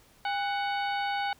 harmonic tone with a mistuned harmonic, 743 Hz, F#5, 7 cents sharp, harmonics 1 / 2 / 3 / 4 / 5 / 6, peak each -29 / -35 / -39 / -41 / -43 / -45 dBFS, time 0.25-1.33 s, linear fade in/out 2 ms, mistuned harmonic 1, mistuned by +140 cents, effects pink hiss -60 dBFS RMS until 1.39 s

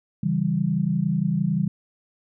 sine chord, C# diminished, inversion none, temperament equal, 138.59 / 164.81 / 196 Hz, C#3 / E3 / G3, 0 / 0 / 0 cents, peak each -27 / -23 / -24 dBFS, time 0.23-1.68 s, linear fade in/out 5 ms, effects none

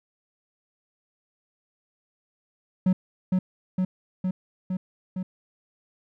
triangle tone with echo, 185 Hz, F#3, in tune, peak -15 dBFS, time 2.86-2.93 s, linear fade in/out 5 ms, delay 460 ms, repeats 5, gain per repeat -2 dB, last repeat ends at 5.23 s, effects none

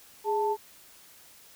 sine tone pair together, 415.3 / 882 Hz, G#4 / A5, 0 / +4 cents, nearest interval octave + minor second, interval 1304 cents, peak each -27 dBFS, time 0.24-0.57 s, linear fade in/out 50 ms, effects white hiss -54 dBFS RMS until 1.55 s

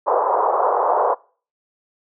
white band-pass noise, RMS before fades -18 dBFS, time 0.06-1.15 s, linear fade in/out 20 ms, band 430 to 1100 Hz, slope 48 dB/octave, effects noise-tail reverb RT60 0.4 s tail -23 dB re dry

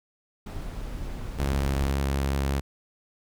brown noise, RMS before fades -34 dBFS, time 0.46-1.92 s, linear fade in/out 5 ms
sawtooth tone with vibrato, 68.7 Hz, C#2, 15 cents flat, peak -20 dBFS, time 1.38-2.61 s, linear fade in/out 20 ms, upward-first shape square, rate 5.4 Hz, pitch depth 9 cents each way
effects none

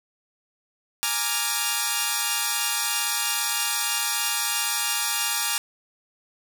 5% pulse chord, Bb dominant seventh, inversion third, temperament equal, 830.6 / 932.3 / 1174.7 / 1396.9 Hz, Ab5 / Bb5 / D6 / F6, 0 / 0 / 0 / 0 cents, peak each -17 dBFS, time 1.03-5.58 s, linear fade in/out 0 ms, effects none

